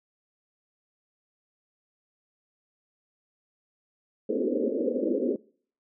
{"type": "band-pass noise", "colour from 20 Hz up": "white", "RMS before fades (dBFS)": -27, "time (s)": [4.29, 5.36], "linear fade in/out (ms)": 5, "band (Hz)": [220, 540], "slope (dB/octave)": 96, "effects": ["noise-tail reverb RT60 0.5 s tail -23 dB re dry"]}